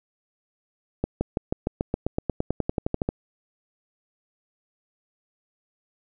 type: accelerating click train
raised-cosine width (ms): 2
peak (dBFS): -10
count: 19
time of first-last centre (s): 1.04-3.089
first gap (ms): 170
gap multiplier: 0.95
effects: none